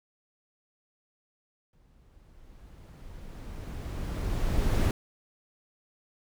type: noise with exponential growth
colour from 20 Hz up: brown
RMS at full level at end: -22 dBFS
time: 1.73-4.91 s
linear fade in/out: 2 ms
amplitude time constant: 690 ms
effects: none